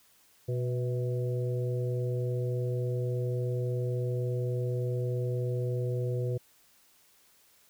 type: harmonic tone with a mistuned harmonic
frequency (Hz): 123.47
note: B2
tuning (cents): 0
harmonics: 1 / 3 / 4 / 5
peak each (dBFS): -29 / -37 / -36 / -48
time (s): 0.48-6.38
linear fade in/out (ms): 10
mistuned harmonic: 5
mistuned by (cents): +62
effects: white hiss -63 dBFS RMS until 7.69 s